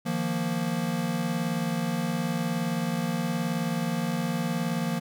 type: chord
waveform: square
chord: Eb suspended second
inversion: none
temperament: equal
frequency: 155.56 / 174.61 / 233.1 Hz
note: Eb3 / F3 / Bb3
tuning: 0 / 0 / 0 cents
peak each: -34 / -30 / -31 dBFS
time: 0.05-5 s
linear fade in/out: 20 ms
effects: none